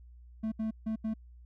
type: tone bursts at uneven times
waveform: triangle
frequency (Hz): 220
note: A3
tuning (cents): 0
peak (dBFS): -28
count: 4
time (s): 0.43-0.52 / 0.59-0.71 / 0.86-0.96 / 1.04-1.14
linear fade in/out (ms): 10
effects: added 60 Hz sine -50 dBFS peak until 1.45 s